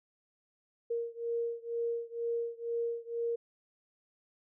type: beating tone pair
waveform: sine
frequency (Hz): 466.2 / 468.3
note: A#4 / A#4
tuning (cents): 0 / +8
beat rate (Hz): 2.1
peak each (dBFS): -35 / -36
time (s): 0.9-3.36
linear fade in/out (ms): 10
effects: none